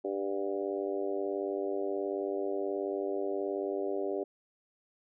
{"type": "harmonic tone with a mistuned harmonic", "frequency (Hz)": 98.6, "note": "G2", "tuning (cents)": 11, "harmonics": [3, 4, 5, 6, 7, 8], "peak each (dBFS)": [-39, -33, -40, -38, -44, -51], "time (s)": [0.04, 4.24], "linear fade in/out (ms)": 10, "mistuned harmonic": 7, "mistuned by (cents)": 36, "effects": []}